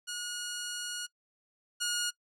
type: tone pair in turn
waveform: 10% pulse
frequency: 1444 / 1437.5 Hz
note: F#6 / F6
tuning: -43 / +50 cents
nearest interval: unison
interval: 7 cents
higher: first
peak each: -27 / -21 dBFS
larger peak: second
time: 0.07-1.07 / 1.8-2.11 s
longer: first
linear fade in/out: 20 ms
effects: noise-tail reverb RT60 0.1 s tail -22 dB re dry + low-pass 12000 Hz 12 dB/octave